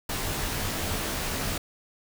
pink noise with comb filter, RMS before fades -30 dBFS, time 0.09-1.58 s, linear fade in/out 5 ms, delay 17 ms, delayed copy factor -0.9, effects none

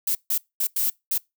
violet noise bursts at uneven times, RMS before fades -23 dBFS, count 5, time 0.07-0.15 / 0.3-0.38 / 0.6-0.67 / 0.76-0.9 / 1.11-1.18 s, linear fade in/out 5 ms, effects noise-tail reverb RT60 0.2 s tail -24 dB re dry

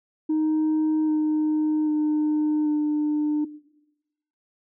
sine tone with pitch steps, 311.1 / 307.3 / 303.6 / 300 Hz, D#4 / D#4 / D#4 / D4, 0 / -21 / -42 / +37 cents, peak -18 dBFS, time 0.29-3.45 s, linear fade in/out 10 ms, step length 790 ms, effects noise-tail reverb RT60 1.0 s tail -20 dB re dry + tanh soft clip ceiling -18 dBFS

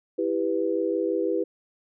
sine chord, E minor, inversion none, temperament just, 329.6 / 395.6 / 494.4 Hz, E4 / G4 / B4, 0 / +16 / +2 cents, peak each -27 dBFS, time 0.18-1.44 s, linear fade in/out 10 ms, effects none

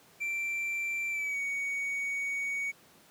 triangle tone with pitch glide, 2349 to 2240 Hz, D7 to C#7, 0 to +18 cents, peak -29 dBFS, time 0.2-2.72 s, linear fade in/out 20 ms, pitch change -82 cents, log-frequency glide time 1.1-1.4 s, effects pink hiss -59 dBFS RMS until 3.1 s + high-pass 150 Hz 12 dB/octave

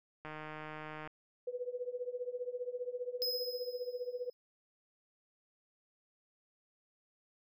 click train, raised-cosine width 0.5 ms, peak -30 dBFS, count 128, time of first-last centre 0.25-1.075 s, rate 154 Hz
sine tone with tremolo, 493.9 Hz, B4, in tune, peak -33 dBFS, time 1.47-4.3 s, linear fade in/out 5 ms, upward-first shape triangle, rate 15 Hz, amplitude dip 95%
square tone with exponential decay, 5090 Hz, D#8, 39 cents sharp, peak -32 dBFS, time 3.22-4.33 s, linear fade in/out 0 ms, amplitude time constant 240 ms
effects none

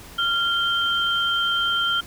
sine tone pair together, 1389 / 3145 Hz, F6 / G7, -10 / +5 cents, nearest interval octave + major second, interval 1415 cents, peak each -22 dBFS, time 0.18-2.01 s, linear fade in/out 10 ms, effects pink hiss -43 dBFS RMS until 2.06 s

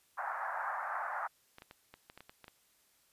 pink band-pass noise, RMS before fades -38 dBFS, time 0.17-1.28 s, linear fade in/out 20 ms, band 700 to 1700 Hz, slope 48 dB/octave
clicks, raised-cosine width 0.3 ms, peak -34 dBFS, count 10, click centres 1.584 / 1.621 / 1.711 / 1.94 / 2.099 / 2.176 / 2.206 / 2.295 / 2.443 / 2.481 s
effects white hiss -70 dBFS RMS until 3.12 s + resampled to 32000 Hz

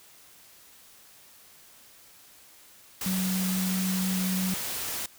sine tone in noise, 186.7 Hz, F#3, 16 cents sharp, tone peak -26 dBFS, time 3.06-4.54 s, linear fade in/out 2 ms, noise white, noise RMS -33 dBFS, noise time 3.01-5.06 s, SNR +4 dB, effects white hiss -54 dBFS RMS until 5.18 s

